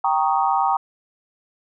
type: chord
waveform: sine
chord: Eb dominant seventh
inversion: first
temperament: equal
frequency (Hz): 784 / 932.3 / 1108.7 / 1244.5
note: G5 / Bb5 / Db6 / Eb6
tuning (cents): 0 / 0 / 0 / 0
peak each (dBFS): -20 / -21 / -25 / -25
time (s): 0.04-0.77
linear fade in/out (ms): 5
effects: none